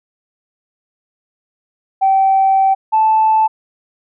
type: tone pair in turn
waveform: sine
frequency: 773 / 875.7 Hz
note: G5 / A5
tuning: -24 / -8 cents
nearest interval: major second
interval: 216 cents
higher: second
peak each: -8 dBFS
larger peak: neither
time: 2.01-2.75 / 2.92-3.48 s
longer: first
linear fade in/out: 20 ms
effects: tanh soft clip ceiling -4 dBFS